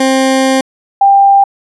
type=tone pair in turn; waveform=20% pulse / sine; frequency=264.6 / 792.9 Hz; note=C4 / G5; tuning=+20 / +20 cents; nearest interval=octave + perfect fifth; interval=1900 cents; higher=second; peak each=-3 dBFS; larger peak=neither; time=0-0.61 / 1.01-1.44 s; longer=first; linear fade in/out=5 ms; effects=resampled to 24000 Hz